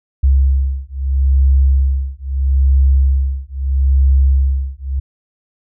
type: beating tone pair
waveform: sine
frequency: 67 / 67.77 Hz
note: C2 / C#2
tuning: +42 / -39 cents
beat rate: 0.77 Hz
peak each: -13 dBFS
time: 0.23-5 s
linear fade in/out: 10 ms
effects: none